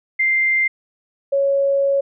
sine tone pair in turn, 2093 / 554.4 Hz, C7 / C#5, 0 / 0 cents, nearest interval octave + major seventh, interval 2300 cents, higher first, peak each -14 dBFS, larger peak neither, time 0.19-0.68 / 1.32-2.01 s, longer second, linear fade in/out 10 ms, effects none

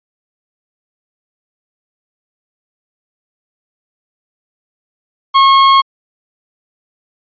45% pulse tone, 1087 Hz, C#6, 34 cents flat, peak -5 dBFS, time 5.34-5.82 s, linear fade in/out 20 ms, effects resampled to 11025 Hz

